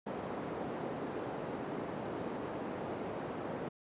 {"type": "band-pass noise", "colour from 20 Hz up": "white", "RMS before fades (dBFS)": -40, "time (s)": [0.06, 3.69], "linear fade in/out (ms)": 10, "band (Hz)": [150, 600], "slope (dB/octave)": 12, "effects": ["resampled to 8000 Hz"]}